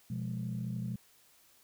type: chord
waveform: sine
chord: F diminished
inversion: second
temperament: equal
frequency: 123.47 / 174.61 / 207.7 Hz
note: Cb3 / F3 / Ab3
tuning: 0 / 0 / 0 cents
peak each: -36 / -39 / -39 dBFS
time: 0.1-0.96 s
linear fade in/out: 5 ms
effects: tanh soft clip ceiling -27 dBFS + white hiss -64 dBFS RMS until 1.63 s